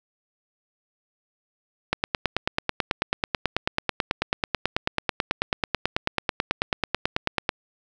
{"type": "click train", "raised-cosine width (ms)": 0.3, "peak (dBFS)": -5, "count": 52, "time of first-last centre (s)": [1.93, 7.492], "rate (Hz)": 9.17, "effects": []}